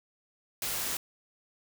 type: noise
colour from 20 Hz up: white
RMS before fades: -33 dBFS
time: 0.62-0.97 s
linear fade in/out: 2 ms
effects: none